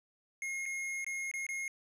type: tone with dropouts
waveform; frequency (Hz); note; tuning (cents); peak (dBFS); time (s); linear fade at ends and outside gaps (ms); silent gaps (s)
square; 2151; C7; +47; -36; 0.42-1.68; 1; 0.656-0.661 / 1.045-1.065 / 1.314-1.338 / 1.466-1.489
effects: low-pass 11000 Hz 12 dB/octave